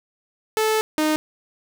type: tone pair in turn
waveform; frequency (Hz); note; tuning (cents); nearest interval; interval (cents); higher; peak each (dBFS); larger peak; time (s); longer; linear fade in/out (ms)
sawtooth; 436.1 / 308.3; A4 / D#4; -15 / -16; tritone; 601; first; -14; neither; 0.57-0.81 / 0.98-1.16; first; 0
effects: none